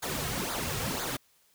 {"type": "noise with flanger", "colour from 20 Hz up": "pink", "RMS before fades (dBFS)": -33, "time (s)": [0.02, 1.17], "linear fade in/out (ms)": 10, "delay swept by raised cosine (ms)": [0.35, 3.45], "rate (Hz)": 2, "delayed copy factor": -0.7, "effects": ["white hiss -66 dBFS RMS until 1.54 s"]}